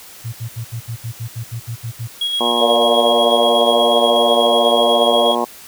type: tone bursts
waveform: sine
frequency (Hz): 115.7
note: A#2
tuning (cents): -13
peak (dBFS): -22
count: 12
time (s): 0.24-2.079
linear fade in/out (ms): 20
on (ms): 90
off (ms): 69
type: tone with tremolo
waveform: triangle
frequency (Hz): 3301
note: G#7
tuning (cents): -11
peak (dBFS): -15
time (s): 2.21-5.35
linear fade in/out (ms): 5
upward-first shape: square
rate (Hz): 8.2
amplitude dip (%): 30
type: harmonic tone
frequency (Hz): 119.4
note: A#2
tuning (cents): +42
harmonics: 2 / 3 / 4 / 5 / 6 / 7 / 8 / 9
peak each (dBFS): -24 / -24 / -24 / -24 / -24 / -24 / -24 / -24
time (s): 2.4-5.45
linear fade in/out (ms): 10
type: chord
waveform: sine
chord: Bb major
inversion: none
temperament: just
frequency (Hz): 466.2 / 582.7 / 699.2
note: Bb4 / D5 / F5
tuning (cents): 0 / -14 / +2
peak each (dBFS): -20 / -16 / -19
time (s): 2.6-5.32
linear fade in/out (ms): 10
effects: white hiss -39 dBFS RMS until 5.67 s